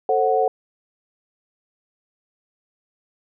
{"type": "chord", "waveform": "sine", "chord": "F# diminished", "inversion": "first", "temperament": "just", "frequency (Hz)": [444, 532.8, 740], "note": ["A4", "C5", "F#5"], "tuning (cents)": [16, 31, 0], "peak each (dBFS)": [-20, -22, -19], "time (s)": [0.09, 0.48], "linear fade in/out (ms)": 2, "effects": []}